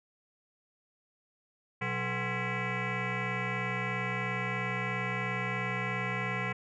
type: tone with frequency modulation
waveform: sine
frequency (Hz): 1050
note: C6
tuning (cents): +6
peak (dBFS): -29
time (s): 1.81-6.53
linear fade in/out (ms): 10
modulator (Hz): 309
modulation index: 4.5
effects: tanh soft clip ceiling -26 dBFS